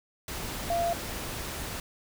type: tone in noise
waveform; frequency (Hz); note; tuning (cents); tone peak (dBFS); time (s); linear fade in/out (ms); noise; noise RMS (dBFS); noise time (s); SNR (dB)
sine; 685; F5; -34; -25; 0.7-0.93; 2; pink; -36; 0.28-1.8; +8
effects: none